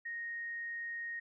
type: tone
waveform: sine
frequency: 1864.7 Hz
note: A#6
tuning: in tune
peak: -38 dBFS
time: 0.05-1.2 s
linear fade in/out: 10 ms
effects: none